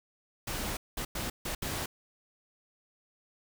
pink noise bursts at uneven times, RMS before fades -35 dBFS, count 5, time 0.47-0.77 / 0.97-1.05 / 1.15-1.3 / 1.45-1.55 / 1.62-1.86 s, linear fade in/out 5 ms, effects none

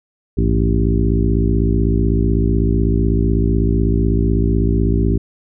harmonic tone with a mistuned harmonic, 56 Hz, A1, 31 cents sharp, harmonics 1 / 2 / 3 / 4 / 5 / 6 / 7, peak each -16 / -19 / -21 / -22 / -23 / -24 / -24 dBFS, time 0.37-5.18 s, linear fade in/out 10 ms, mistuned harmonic 2, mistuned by -130 cents, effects none

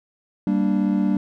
triangle chord, G minor, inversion none, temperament equal, 196 / 233.1 / 293.7 Hz, G3 / Bb3 / D4, 0 / 0 / 0 cents, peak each -18 / -22 / -21 dBFS, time 0.47-1.17 s, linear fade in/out 2 ms, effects none

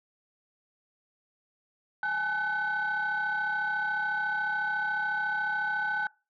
sine tone cluster, 828 / 862 / 1508 Hz, G#5 / A5 / F#6, -5 / -36 / +32 cents, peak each -33 / -36 / -27 dBFS, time 2.03-6.07 s, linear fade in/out 2 ms, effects noise-tail reverb RT60 0.3 s tail -24 dB re dry + tanh soft clip ceiling -23 dBFS

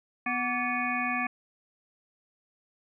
harmonic tone with a mistuned harmonic, 246.7 Hz, B3, 2 cents flat, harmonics 1 / 3 / 5 / 7 / 9 / 10, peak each -34 / -34 / -34 / -34 / -34 / -34 dBFS, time 0.26-1.27 s, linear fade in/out 5 ms, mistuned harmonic 5, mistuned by -120 cents, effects none

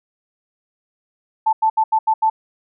sine tone bursts at uneven times, 880 Hz, A5, in tune, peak -12 dBFS, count 6, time 1.46-1.53 / 1.62-1.7 / 1.77-1.84 / 1.92-1.99 / 2.07-2.14 / 2.22-2.3 s, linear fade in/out 10 ms, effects none

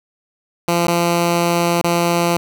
10% pulse tone with dropouts, 171.6 Hz, F3, 30 cents flat, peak -6 dBFS, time 0.68-2.37 s, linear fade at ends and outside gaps 2 ms, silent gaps 0.869-0.88 / 1.814-1.84 s, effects none

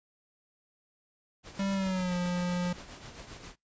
pink noise with tremolo, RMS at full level -44 dBFS, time 1.43-3.56 s, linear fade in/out 50 ms, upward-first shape triangle, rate 7.5 Hz, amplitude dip 60%
square tone with pitch glide, 196 to 177.67 Hz, G3 to F3, 0 to +30 cents, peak -29 dBFS, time 1.59-2.73 s, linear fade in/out 5 ms, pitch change -170 cents, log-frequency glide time 1.73-2.15 s
effects noise-tail reverb RT60 0.2 s tail -25 dB re dry + resampled to 16000 Hz

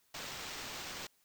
blue noise with sample-and-hold, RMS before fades -44 dBFS, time 0.14-1.07 s, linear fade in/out 5 ms, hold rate 11025 Hz, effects white hiss -72 dBFS RMS until 1.24 s

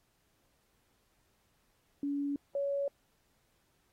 sine tone pair in turn, 284 / 561 Hz, C#4 / C#5, +42 / +21 cents, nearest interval octave, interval 1179 cents, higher second, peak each -31 / -30 dBFS, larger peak second, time 2.03-2.36 / 2.55-2.88 s, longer neither, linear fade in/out 2 ms, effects pink hiss -74 dBFS RMS until 3.92 s + AAC 48 kbps

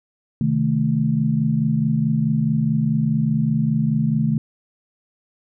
sine chord, A diminished, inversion first, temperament equal, 130.81 / 155.56 / 220 Hz, C3 / Eb3 / A3, 0 / 0 / 0 cents, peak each -23 / -20 / -20 dBFS, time 0.41-4.38 s, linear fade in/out 2 ms, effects none

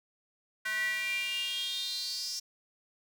square tone with high-pass filter sweep, 215.7 Hz, A3, 34 cents flat, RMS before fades -34 dBFS, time 0.65-2.4 s, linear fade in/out 10 ms, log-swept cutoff 1700 to 5500 Hz, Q 7.9, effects none

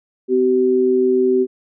sine tone pair together, 254.5 / 381.3 Hz, C4 / G4, -48 / -48 cents, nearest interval perfect fifth, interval 700 cents, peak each -19 / -13 dBFS, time 0.28-1.47 s, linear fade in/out 50 ms, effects none

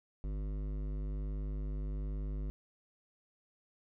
triangle tone with hard clipping, 50.6 Hz, G#1, 44 cents flat, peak -37 dBFS, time 0.24-2.5 s, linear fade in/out 0 ms, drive 18 dB, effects none

